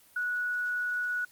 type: tone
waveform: sine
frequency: 1468 Hz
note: F#6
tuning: 14 cents flat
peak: -28 dBFS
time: 0.16-1.25 s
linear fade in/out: 5 ms
effects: white hiss -59 dBFS RMS until 1.31 s + Opus 24 kbps